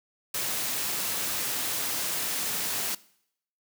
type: noise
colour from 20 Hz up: white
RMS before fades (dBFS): -30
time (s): 0.34-2.95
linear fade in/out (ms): 5
effects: noise-tail reverb RT60 0.7 s tail -21 dB re dry + high-pass 100 Hz 12 dB/octave